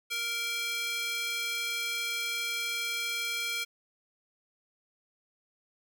square tone with high-pass filter, 466.2 Hz, A#4, in tune, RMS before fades -33 dBFS, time 0.1-3.65 s, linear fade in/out 20 ms, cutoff 2400 Hz, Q 1.7, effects none

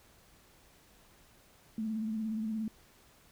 sine tone with vibrato, 219.1 Hz, A3, 7 cents flat, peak -32 dBFS, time 1.78-2.68 s, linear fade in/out 2 ms, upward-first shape triangle, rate 17 Hz, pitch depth 56 cents each way, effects pink hiss -62 dBFS RMS until 3.31 s

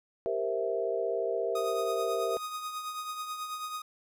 sine chord, C dominant seventh, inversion second, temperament equal, 392 / 466.2 / 523.3 / 659.3 Hz, G4 / Bb4 / C5 / E5, 0 / 0 / 0 / 0 cents, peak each -34 / -32 / -37 / -33 dBFS, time 0.26-2.37 s, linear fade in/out 0 ms
45% pulse tone with tremolo, 1244.5 Hz, D#6, in tune, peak -33 dBFS, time 1.55-3.82 s, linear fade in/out 5 ms, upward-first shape triangle, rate 9.2 Hz, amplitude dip 55%
effects none

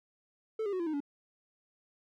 triangle tone with pitch steps, 440 / 403.5 / 370 / 339.3 / 311.1 / 285.3 Hz, A4 / G#4 / F#4 / F4 / D#4 / C#4, 0 / -50 / 0 / -50 / 0 / +50 cents, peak -29 dBFS, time 0.59-1.004 s, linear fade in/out 5 ms, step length 69 ms, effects none

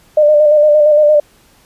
sine tone with vibrato, 600 Hz, D5, 37 cents sharp, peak -5 dBFS, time 0.17-1.2 s, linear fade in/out 5 ms, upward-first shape square, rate 8.7 Hz, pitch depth 28 cents each way, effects pink hiss -49 dBFS RMS until 1.65 s + resampled to 32000 Hz

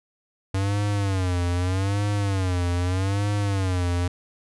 square tone with vibrato, 95 Hz, F#2, 46 cents sharp, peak -22 dBFS, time 0.54-4.08 s, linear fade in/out 5 ms, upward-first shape sine, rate 0.81 Hz, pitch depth 140 cents each way, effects resampled to 24000 Hz

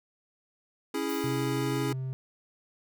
square chord, C# minor, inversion none, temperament equal, 277.2 / 329.6 / 415.3 Hz, C#4 / E4 / G#4, 0 / 0 / 0 cents, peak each -34 dBFS, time 0.94-1.93 s, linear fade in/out 5 ms
violet noise with exponential decay, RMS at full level -41 dBFS, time 1.09-1.92 s, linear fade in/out 2 ms, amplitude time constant 180 ms
triangle tone with pitch glide, 130 to 130.98 Hz, C3 to C3, -11 to +2 cents, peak -29 dBFS, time 1.24-2.13 s, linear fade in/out 0 ms, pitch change +13 cents, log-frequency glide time 1.57-1.63 s
effects none

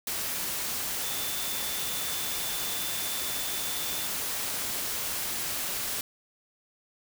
sine tone in noise, 3526 Hz, A7, 3 cents sharp, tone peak -39 dBFS, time 1.03-4.07 s, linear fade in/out 2 ms, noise white, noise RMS -32 dBFS, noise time 0.07-6.01 s, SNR -10 dB, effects none

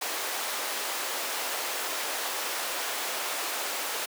pink high-pass noise, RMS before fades -32 dBFS, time 0.01-4.06 s, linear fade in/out 10 ms, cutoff 530 Hz, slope 12 dB/octave, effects high-pass 300 Hz 12 dB/octave

